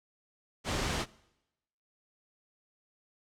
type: noise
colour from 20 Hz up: pink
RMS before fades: -32 dBFS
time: 0.64-1.06 s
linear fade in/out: 50 ms
effects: noise-tail reverb RT60 0.9 s tail -22 dB re dry + low-pass 7000 Hz 12 dB/octave